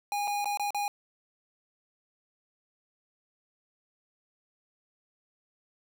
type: tone with dropouts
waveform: square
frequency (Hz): 819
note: G#5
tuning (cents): -24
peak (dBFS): -29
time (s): 0.12-0.88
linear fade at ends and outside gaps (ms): 1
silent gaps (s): 0.274-0.277 / 0.445-0.456 / 0.573-0.596 / 0.706-0.746
effects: none